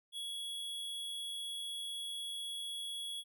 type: tone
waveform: square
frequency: 3351 Hz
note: G#7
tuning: 15 cents sharp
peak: -40 dBFS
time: 0.12-3.24 s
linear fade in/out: 50 ms
effects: none